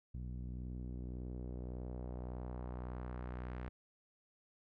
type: tone with low-pass filter sweep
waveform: sawtooth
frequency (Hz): 61.74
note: B1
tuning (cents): 0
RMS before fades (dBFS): -44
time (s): 0.14-3.69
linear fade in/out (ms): 5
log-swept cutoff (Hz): 170 to 2000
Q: 1.2
effects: none

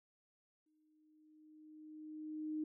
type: tone with exponential growth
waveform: sine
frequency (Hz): 308.5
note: D#4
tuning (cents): -15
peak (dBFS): -36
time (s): 0.66-2.64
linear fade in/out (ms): 5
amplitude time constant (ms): 430
effects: none

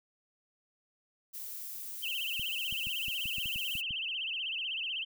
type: noise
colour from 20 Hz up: violet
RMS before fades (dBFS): -42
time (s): 1.33-3.82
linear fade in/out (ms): 20
type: tone with vibrato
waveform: sine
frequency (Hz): 2883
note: F#7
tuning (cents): -46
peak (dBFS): -33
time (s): 2.02-5.05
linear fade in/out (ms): 20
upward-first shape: sine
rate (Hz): 16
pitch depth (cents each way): 170
type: clicks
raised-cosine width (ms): 5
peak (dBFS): -34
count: 10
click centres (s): 2.396 / 2.726 / 2.87 / 3.083 / 3.257 / 3.383 / 3.458 / 3.559 / 3.754 / 3.908
effects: none

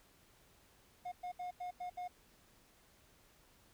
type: tone bursts at uneven times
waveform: triangle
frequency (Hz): 719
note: F#5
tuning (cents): -50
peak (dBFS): -38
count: 6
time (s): 1.05-1.12 / 1.23-1.32 / 1.39-1.51 / 1.6-1.71 / 1.8-1.9 / 1.97-2.08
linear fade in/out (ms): 10
effects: pink hiss -67 dBFS RMS until 3.73 s

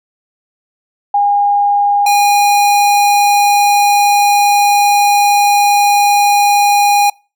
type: tone pair in turn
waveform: sine / square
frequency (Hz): 813 / 816.8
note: G#5 / G#5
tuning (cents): -37 / -29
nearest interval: unison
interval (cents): 8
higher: second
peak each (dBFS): -8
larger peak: neither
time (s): 1.14-2.06 / 2.06-7.1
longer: second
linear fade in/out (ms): 5
effects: noise-tail reverb RT60 0.3 s tail -25 dB re dry

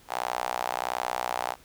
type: tone with high-pass filter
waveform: sawtooth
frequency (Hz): 61.4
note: B1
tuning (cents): -9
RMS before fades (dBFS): -31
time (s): 0.08-1.56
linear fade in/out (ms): 50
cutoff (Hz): 790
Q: 3.6
effects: pink hiss -56 dBFS RMS until 1.64 s

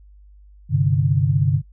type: chord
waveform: sine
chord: G suspended fourth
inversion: none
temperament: just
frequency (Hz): 98 / 130.67 / 147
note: G2 / C3 / D3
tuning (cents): 0 / -2 / +2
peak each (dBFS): -21 / -19 / -18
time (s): 0.69-1.62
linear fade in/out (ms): 50
effects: noise-tail reverb RT60 0.1 s tail -21 dB re dry + added 50 Hz sine -44 dBFS peak until 1.72 s

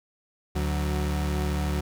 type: tone pair together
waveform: 35% pulse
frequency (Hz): 73.54 / 185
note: D2 / F#3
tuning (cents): +3 / 0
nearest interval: octave + major third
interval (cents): 1597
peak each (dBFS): -24 / -29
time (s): 0.55-1.81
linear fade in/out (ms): 10
effects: none

